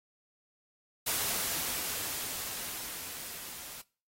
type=noise with level ramp; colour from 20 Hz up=white; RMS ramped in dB=-31 to -45 dBFS; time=1.06-3.82 s; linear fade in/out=10 ms; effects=noise-tail reverb RT60 0.4 s tail -23 dB re dry + AAC 48 kbps